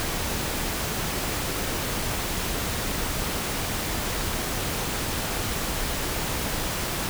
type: noise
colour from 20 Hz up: pink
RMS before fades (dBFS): -28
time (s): 0-7.09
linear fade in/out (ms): 0
effects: none